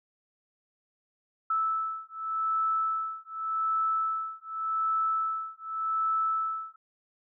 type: beating tone pair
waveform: sine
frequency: 1312 / 1312.86 Hz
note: E6 / E6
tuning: -9 / -7 cents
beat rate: 0.86 Hz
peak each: -30 dBFS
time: 1.5-6.76 s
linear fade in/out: 5 ms
effects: none